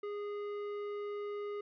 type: tone with tanh clipping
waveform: sine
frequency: 411.8 Hz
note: G#4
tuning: 15 cents flat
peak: -39 dBFS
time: 0.03-1.61 s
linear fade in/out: 5 ms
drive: 12 dB
effects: none